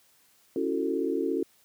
sine chord, F# minor seventh, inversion second, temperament just, 277.5 / 333 / 370 / 444 Hz, C#4 / E4 / F#4 / A4, +2 / +18 / 0 / +16 cents, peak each -31 dBFS, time 0.56-1.43 s, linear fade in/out 2 ms, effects white hiss -63 dBFS RMS until 1.64 s + high-pass 80 Hz 12 dB/octave

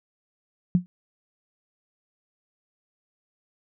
sine tone with exponential decay, 178.7 Hz, F3, 40 cents sharp, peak -12 dBFS, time 0.75-0.86 s, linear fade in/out 0 ms, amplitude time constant 23 ms, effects none

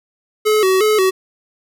square tone with vibrato, 402.1 Hz, G4, 44 cents sharp, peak -12 dBFS, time 0.45-1.11 s, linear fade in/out 20 ms, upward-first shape square, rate 2.8 Hz, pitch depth 110 cents each way, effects none

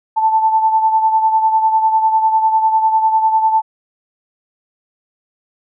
sine beating tone pair, 880 / 890 Hz, A5 / A5, 0 / +20 cents, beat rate 10 Hz, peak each -11 / -19 dBFS, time 0.16-3.62 s, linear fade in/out 20 ms, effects none

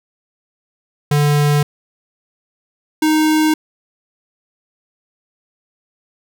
square tone pair in turn, 146.6 / 310.6 Hz, D3 / D#4, -3 / -3 cents, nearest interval octave + minor second, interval 1300 cents, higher second, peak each -12 dBFS, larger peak neither, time 1.11-1.63 / 3.02-3.54 s, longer neither, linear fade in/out 5 ms, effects none

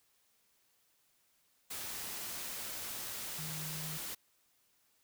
sine tone in noise, 155.56 Hz, D#3, in tune, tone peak -43 dBFS, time 3.38-3.98 s, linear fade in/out 10 ms, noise white, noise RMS -42 dBFS, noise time 1.7-4.15 s, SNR -4 dB, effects white hiss -73 dBFS RMS until 5.03 s

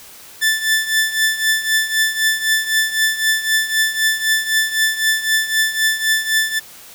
sawtooth tone with tremolo, 1760 Hz, A6, in tune, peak -8 dBFS, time 0.41-6.6 s, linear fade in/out 20 ms, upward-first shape triangle, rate 3.9 Hz, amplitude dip 80%, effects white hiss -40 dBFS RMS until 6.94 s

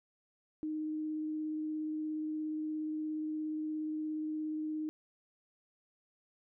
sine tone with vibrato, 309.1 Hz, D#4, 11 cents flat, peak -34 dBFS, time 0.63-4.89 s, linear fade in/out 0 ms, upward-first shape sine, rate 17 Hz, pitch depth 9 cents each way, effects none

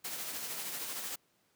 white noise with tremolo, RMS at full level -38 dBFS, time 0.04-1.16 s, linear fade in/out 10 ms, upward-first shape triangle, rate 13 Hz, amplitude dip 40%, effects pink hiss -72 dBFS RMS until 1.55 s + high-pass 150 Hz 12 dB/octave

